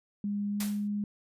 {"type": "tone with pitch glide", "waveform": "sine", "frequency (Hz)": [204, 206], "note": ["G#3", "G#3"], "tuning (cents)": [-31, -14], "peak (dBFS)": -29, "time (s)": [0.24, 1.04], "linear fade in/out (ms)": 2, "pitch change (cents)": 17, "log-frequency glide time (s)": [0.5, 0.61]}
{"type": "noise with exponential decay", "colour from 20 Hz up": "white", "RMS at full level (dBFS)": -33, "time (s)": [0.6, 0.88], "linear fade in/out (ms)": 5, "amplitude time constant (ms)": 60}
{"effects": ["resampled to 32000 Hz"]}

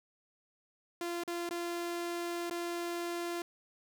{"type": "tone with dropouts", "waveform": "sawtooth", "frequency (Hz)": 344.7, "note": "F4", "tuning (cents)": -23, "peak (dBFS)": -31, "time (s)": [1.01, 3.42], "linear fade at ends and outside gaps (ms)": 2, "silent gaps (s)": [[1.236, 1.277], [1.491, 1.509], [2.498, 2.509]], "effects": []}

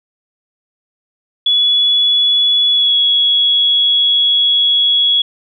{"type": "tone with pitch glide", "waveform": "sine", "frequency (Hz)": [3402, 3349], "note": ["G#7", "G#7"], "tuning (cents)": [41, 14], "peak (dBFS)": -9, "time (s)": [1.46, 5.22], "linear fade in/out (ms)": 5, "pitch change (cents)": -27, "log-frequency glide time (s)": [2.7, 2.96], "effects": []}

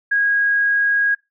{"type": "tone", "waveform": "sine", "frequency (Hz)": 1643, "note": "G#6", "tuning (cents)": -19, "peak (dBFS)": -14, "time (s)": [0.11, 1.15], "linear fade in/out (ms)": 10, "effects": ["noise-tail reverb RT60 0.2 s tail -22 dB re dry"]}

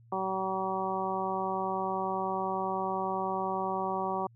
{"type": "harmonic tone", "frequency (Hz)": 190, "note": "F#3", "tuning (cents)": 46, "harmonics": [1, 2, 3, 4, 5, 6], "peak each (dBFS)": [-39, -36, -39, -34, -35, -37], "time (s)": [0.12, 4.27], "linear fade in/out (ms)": 5, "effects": ["added 116 Hz sine -55 dBFS peak until 4.35 s"]}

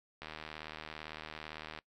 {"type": "click train", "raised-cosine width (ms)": 0.3, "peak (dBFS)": -27, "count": 123, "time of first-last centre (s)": [0.22, 1.788], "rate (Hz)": 77.8, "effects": ["noise-tail reverb RT60 0.1 s tail -22 dB re dry"]}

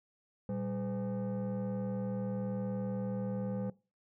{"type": "tone with frequency modulation", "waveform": "sine", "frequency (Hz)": 196, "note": "G3", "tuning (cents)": 0, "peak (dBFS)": -31, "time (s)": [0.49, 3.7], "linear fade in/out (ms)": 2, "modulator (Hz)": 313, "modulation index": 0.99, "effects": ["noise-tail reverb RT60 0.3 s tail -22 dB re dry", "tanh soft clip ceiling -32 dBFS"]}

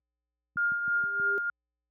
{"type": "click train", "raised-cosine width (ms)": 5, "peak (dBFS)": -31, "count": 5, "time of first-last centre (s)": [0.56, 1.198], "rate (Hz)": 6.27}
{"type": "tone with tremolo", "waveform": "sine", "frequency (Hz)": 1411, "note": "F6", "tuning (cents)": 17, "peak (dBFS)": -23, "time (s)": [0.57, 1.5], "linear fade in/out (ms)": 2, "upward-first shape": "triangle", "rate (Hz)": 3.2, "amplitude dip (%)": 55}
{"type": "tone with exponential growth", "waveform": "sine", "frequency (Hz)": 400.2, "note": "G4", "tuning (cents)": 36, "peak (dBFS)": -31, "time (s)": [0.78, 1.38], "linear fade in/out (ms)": 0, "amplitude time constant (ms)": 130}
{"effects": ["added 60 Hz sine -70 dBFS peak until 1.9 s", "high-pass 150 Hz 12 dB/octave"]}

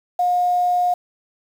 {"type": "tone", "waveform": "sine", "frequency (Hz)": 715, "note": "F5", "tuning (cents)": 41, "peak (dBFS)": -15, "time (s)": [0.19, 0.94], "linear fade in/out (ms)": 5, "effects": ["7-bit"]}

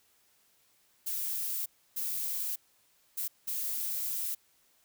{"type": "noise bursts at uneven times", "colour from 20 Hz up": "violet", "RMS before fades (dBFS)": -34, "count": 4, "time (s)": [[1.06, 1.66], [1.96, 2.56], [3.17, 3.28], [3.47, 4.35]], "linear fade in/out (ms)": 10, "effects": ["white hiss -68 dBFS RMS until 4.84 s"]}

